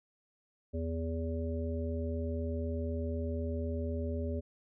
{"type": "harmonic tone", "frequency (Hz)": 82, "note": "E2", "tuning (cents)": -9, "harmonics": [1, 3, 5, 7], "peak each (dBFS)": [-34, -39, -41, -42], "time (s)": [0.73, 4.41], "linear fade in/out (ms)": 20, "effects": []}